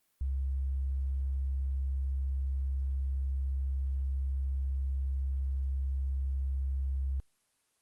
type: tone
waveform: sine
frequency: 67.1 Hz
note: C2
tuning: 44 cents sharp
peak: -29 dBFS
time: 0.21-7.2 s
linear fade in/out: 0 ms
effects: white hiss -74 dBFS RMS until 7.81 s + Opus 24 kbps